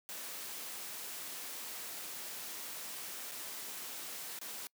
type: noise with dropouts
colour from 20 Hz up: white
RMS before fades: -44 dBFS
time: 0.09-4.67 s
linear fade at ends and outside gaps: 0 ms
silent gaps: 3.313-3.318 / 4.389-4.414 s
effects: noise-tail reverb RT60 0.1 s tail -26 dB re dry + high-pass 200 Hz 12 dB/octave